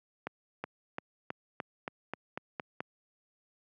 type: accelerating click train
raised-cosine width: 0.5 ms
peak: -20 dBFS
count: 10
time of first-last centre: 0.27-2.805 s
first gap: 370 ms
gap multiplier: 0.93
effects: high-pass 150 Hz 12 dB/octave